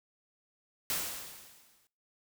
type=noise with exponential decay; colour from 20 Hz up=white; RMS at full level=-31 dBFS; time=0.9-1.87 s; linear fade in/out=0 ms; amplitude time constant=210 ms; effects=noise-tail reverb RT60 0.4 s tail -21 dB re dry